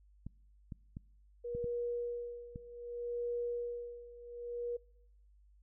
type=clicks; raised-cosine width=5 ms; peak=-31 dBFS; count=6; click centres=0.266 / 0.722 / 0.969 / 1.55 / 1.643 / 2.559 s
type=tone with tremolo; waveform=sine; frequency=478.9 Hz; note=A#4; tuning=47 cents sharp; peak=-34 dBFS; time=1.44-4.77 s; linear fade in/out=10 ms; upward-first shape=sine; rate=0.65 Hz; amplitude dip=85%
effects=noise-tail reverb RT60 0.8 s tail -26 dB re dry + added 50 Hz sine -61 dBFS peak until 5.62 s